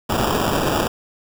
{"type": "noise with sample-and-hold", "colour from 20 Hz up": "white", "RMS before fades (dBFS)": -20, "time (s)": [0.09, 0.88], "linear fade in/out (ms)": 10, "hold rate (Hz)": 2100, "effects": []}